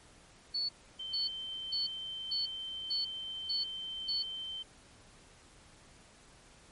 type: tone bursts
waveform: sine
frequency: 4435 Hz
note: C#8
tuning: in tune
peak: -31 dBFS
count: 7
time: 0.54-4.23 s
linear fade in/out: 10 ms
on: 150 ms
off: 440 ms
type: tone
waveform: sine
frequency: 3102 Hz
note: G7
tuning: 19 cents flat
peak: -38 dBFS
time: 0.99-4.63 s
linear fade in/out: 10 ms
effects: pink hiss -59 dBFS RMS until 6.71 s + MP3 48 kbps